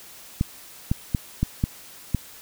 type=clicks; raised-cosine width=5 ms; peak=-8 dBFS; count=6; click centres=0.411 / 0.915 / 1.148 / 1.43 / 1.639 / 2.147 s; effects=white hiss -45 dBFS RMS until 2.41 s